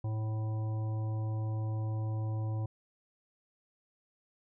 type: harmonic tone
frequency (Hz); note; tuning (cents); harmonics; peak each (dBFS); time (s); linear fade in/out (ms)
109.2; A2; -13; 1 / 3 / 5 / 7 / 9; -31 / -46 / -49 / -51 / -53; 0.04-2.66; 5
effects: none